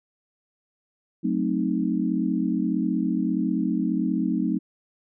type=chord; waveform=sine; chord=F# diminished seventh; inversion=none; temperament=equal; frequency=185 / 220 / 261.6 / 311.1 Hz; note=F#3 / A3 / C4 / Eb4; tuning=0 / 0 / 0 / 0 cents; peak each=-27 dBFS; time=1.23-4.59 s; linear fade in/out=20 ms; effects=none